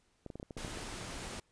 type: clicks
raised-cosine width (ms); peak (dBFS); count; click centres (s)
2; -30; 10; 0.263 / 0.302 / 0.356 / 0.399 / 0.429 / 0.508 / 0.568 / 0.648 / 0.68 / 0.773
type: noise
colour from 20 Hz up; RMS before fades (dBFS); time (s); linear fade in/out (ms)
pink; -43; 0.57-1.4; 5
effects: pink hiss -73 dBFS RMS until 1.51 s + resampled to 22050 Hz